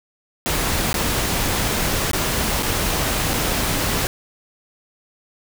pink noise with dropouts, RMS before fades -21 dBFS, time 0.46-4.07 s, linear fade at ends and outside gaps 0 ms, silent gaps 0.929-0.942 / 2.114-2.133 / 2.625-2.63 / 3.334-3.338 s, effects none

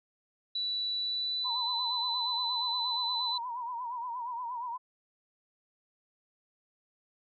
sine tone with pitch glide, 3951 to 4006 Hz, B7 to B7, 0 to +24 cents, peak -30 dBFS, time 0.55-3.38 s, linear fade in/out 5 ms, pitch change +24 cents, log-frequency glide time 0.99-1.68 s
sine tone with vibrato, 967 Hz, B5, 37 cents flat, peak -34 dBFS, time 1.44-4.78 s, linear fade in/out 20 ms, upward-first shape sine, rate 8.5 Hz, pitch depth 84 cents each way
effects none

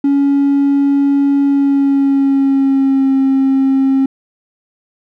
triangle tone with pitch glide, 280.2 to 268.6 Hz, C#4 to C4, +19 to +46 cents, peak -6 dBFS, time 0.04-4.06 s, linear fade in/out 5 ms, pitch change -73 cents, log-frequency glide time 1.45-3.13 s, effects tanh soft clip ceiling -4 dBFS

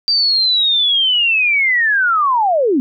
sine linear sweep, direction down, 4699 to 240.4 Hz, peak -11 dBFS, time 0.08-2.8 s, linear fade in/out 0 ms, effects none

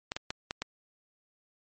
clicks, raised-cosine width 0.2 ms, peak -15 dBFS, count 5, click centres 0.119 / 0.165 / 0.305 / 0.509 / 0.62 s, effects MP3 32 kbps

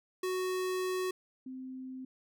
square / sine tone pair in turn, 370 / 259.3 Hz, F#4 / C4, 0 / -15 cents, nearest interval tritone, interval 615 cents, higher first, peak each -32 / -40 dBFS, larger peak first, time 0.23-1.11 / 1.46-2.05 s, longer first, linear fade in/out 5 ms, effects none

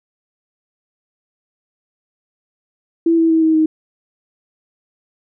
sine tone with pitch steps, 332.1 / 327.5 / 323 / 318.6 / 314.2 Hz, E4 / E4 / E4 / D#4 / D#4, +13 / -11 / -35 / +41 / +17 cents, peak -10 dBFS, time 3.06-3.66 s, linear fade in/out 5 ms, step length 120 ms, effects none

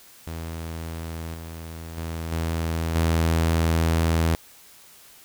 sawtooth tone with level steps, 82 Hz, E2, 9 cents flat, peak -27 / -31 / -25 / -20 / -15 dBFS, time 0.27-4.35 s, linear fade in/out 0 ms, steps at 1.34 / 1.97 / 2.32 / 2.95 s, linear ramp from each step 5 ms, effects white hiss -50 dBFS RMS until 5.24 s

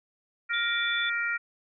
harmonic tone, 468.5 Hz, A#4, 9 cents sharp, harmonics 3 / 4 / 5, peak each -29 / -31 / -33 dBFS, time 0.49-1.38 s, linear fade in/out 20 ms
sine tone, 3479 Hz, A7, 20 cents flat, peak -30 dBFS, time 0.53-1.1 s, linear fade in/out 10 ms
effects none

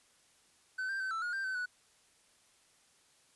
triangle tone with pitch steps, 1520 / 1578 / 1533 / 1328 / 1439 / 1575 / 1527 / 1476 Hz, F#6 / G6 / G6 / E6 / F#6 / G6 / G6 / F#6, +46 / +11 / -39 / +12 / -49 / +8 / -46 / -5 cents, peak -32 dBFS, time 0.78-1.66 s, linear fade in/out 10 ms, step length 110 ms, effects white hiss -67 dBFS RMS until 3.35 s + resampled to 24000 Hz

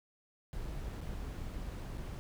brown noise with dropouts, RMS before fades -41 dBFS, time 0.53-2.19 s, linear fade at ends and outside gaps 0 ms, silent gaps 1.007-1.013 / 1.974-1.979 s, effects none

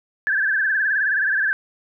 sine tone with vibrato, 1638 Hz, G#6, 24 cents flat, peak -17 dBFS, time 0.27-1.53 s, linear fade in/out 0 ms, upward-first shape sine, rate 19 Hz, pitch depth 110 cents each way, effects none

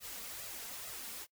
white noise with flanger, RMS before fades -45 dBFS, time 0-1.27 s, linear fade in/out 50 ms, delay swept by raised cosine 1.5 to 4.4 ms, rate 2.3 Hz, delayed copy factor +0.75, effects noise-tail reverb RT60 0.1 s tail -22 dB re dry

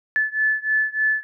sine beating tone pair, 1735 / 1738.3 Hz, A6 / A6, -25 / -21 cents, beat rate 3.3 Hz, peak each -21 / -22 dBFS, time 0.16-1.23 s, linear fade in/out 0 ms, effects none

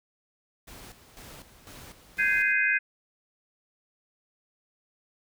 pink noise with tremolo, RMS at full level -46 dBFS, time 0.67-2.53 s, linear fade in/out 10 ms, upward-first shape square, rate 2 Hz, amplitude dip 65%
sine chord, Ab major seventh, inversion third, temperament just, 1557.4 / 1661.2 / 2077 / 2492 Hz, G6 / Ab6 / C7 / Eb7, -12 / 0 / -13 / +2 cents, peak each -27 dBFS, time 2.18-2.79 s, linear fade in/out 20 ms
effects none

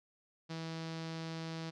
sawtooth tone with low-pass filter, 162.8 Hz, E3, 21 cents flat, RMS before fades -42 dBFS, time 0.49-1.71 s, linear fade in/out 20 ms, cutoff 4800 Hz, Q 2.3, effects none

